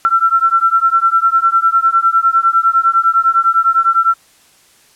sine beating tone pair, 1344 / 1353.9 Hz, E6 / E6, +33 / +46 cents, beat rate 9.9 Hz, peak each -12 dBFS, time 0.05-4.14 s, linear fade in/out 0 ms, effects white hiss -49 dBFS RMS until 4.95 s + low-pass 11000 Hz 12 dB/octave

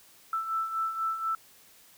sine beating tone pair, 1321 / 1325.1 Hz, E6 / E6, +3 / +9 cents, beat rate 4.1 Hz, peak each -36 / -29 dBFS, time 0.33-1.35 s, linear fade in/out 2 ms, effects white hiss -57 dBFS RMS until 1.97 s

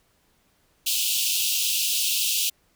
pink high-pass noise, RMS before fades -24 dBFS, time 0.86-2.5 s, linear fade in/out 10 ms, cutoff 2600 Hz, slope 96 dB/octave, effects pink hiss -65 dBFS RMS until 2.75 s

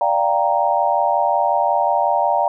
sine chord, G minor seventh, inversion second, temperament equal, 587.3 / 698.5 / 784 / 932.3 Hz, D5 / F5 / G5 / Bb5, 0 / 0 / 0 / 0 cents, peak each -21 / -20 / -20 / -19 dBFS, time 0.01-2.48 s, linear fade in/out 2 ms, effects none

